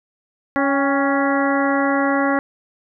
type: harmonic tone with a mistuned harmonic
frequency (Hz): 278.5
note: C#4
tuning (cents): +8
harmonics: 1 / 2 / 3 / 4 / 5 / 6 / 7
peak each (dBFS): -19 / -22 / -24 / -25 / -26 / -27 / -27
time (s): 0.56-2.39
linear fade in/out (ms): 0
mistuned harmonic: 3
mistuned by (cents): -49
effects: none